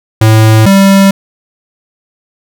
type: tone pair in turn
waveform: square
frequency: 110 / 195.52 Hz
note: A2 / G3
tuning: 0 / -4 cents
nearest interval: minor seventh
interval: 996 cents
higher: second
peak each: -3 dBFS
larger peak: neither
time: 0.21-0.66 / 0.66-1.11 s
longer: neither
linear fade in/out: 5 ms
effects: none